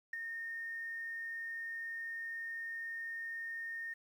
sine tone with ADSR envelope, 1834 Hz, A#6, 29 cents flat, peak -32 dBFS, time 0.13-3.94 s, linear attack 6 ms, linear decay 6 ms, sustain -7 dB, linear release 10 ms, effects tanh soft clip ceiling -31 dBFS + 11-bit

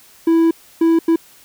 triangle tone bursts at uneven times, 329.6 Hz, E4, in tune, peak -8 dBFS, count 3, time 0.27-0.51 / 0.81-0.99 / 1.08-1.16 s, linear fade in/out 5 ms, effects white hiss -47 dBFS RMS until 1.44 s

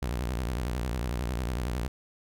sawtooth tone with vibrato, 60.7 Hz, B1, 29 cents flat, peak -25 dBFS, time 0.02-1.88 s, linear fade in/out 5 ms, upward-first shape sine, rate 11 Hz, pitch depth 220 cents each way, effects none

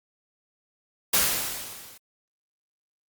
white noise with level ramp, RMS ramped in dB -19 to -49 dBFS, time 1.13-1.98 s, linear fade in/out 10 ms, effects Opus 48 kbps

